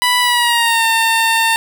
15% pulse tone with pitch glide, 987.8 to 905.8 Hz, B5 to A#5, 0 to -50 cents, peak -5 dBFS, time 0.02-1.56 s, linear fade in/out 0 ms, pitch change -150 cents, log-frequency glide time 0.2-0.85 s, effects none

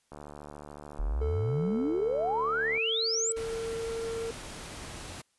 click train, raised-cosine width 1 ms, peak -30 dBFS, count 197, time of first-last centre 0.12-2.776 s, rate 73.8 Hz
sine exponential sweep, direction up, 39 to 8120 Hz, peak -27 dBFS, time 0.99-3.32 s, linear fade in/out 0 ms
triangle tone with pitch glide, 440.2 to 456 Hz, A4 to A#4, +1 to -38 cents, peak -30 dBFS, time 1.21-4.31 s, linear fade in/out 5 ms, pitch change +61 cents, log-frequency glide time 1.65-3.87 s
pink noise, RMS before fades -42 dBFS, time 3.36-5.22 s, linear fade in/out 10 ms
effects white hiss -72 dBFS RMS until 5.38 s + resampled to 24000 Hz

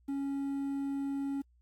triangle tone with quantisation, 277.2 Hz, C#4, in tune, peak -30 dBFS, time 0.08-1.42 s, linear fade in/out 10 ms, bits 10, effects added 60 Hz sine -63 dBFS peak until 1.61 s + AAC 64 kbps

